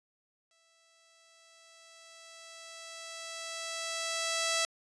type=tone with exponential growth; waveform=5% pulse; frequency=659.3 Hz; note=E5; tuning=in tune; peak=-16 dBFS; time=0.51-4.65 s; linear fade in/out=1 ms; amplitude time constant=900 ms; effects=resampled to 22050 Hz